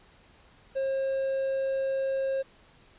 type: tone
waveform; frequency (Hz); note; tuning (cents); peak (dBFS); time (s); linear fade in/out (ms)
triangle; 537; C5; +45; -24; 0.75-2.43; 20
effects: pink hiss -58 dBFS RMS until 2.98 s + resampled to 8000 Hz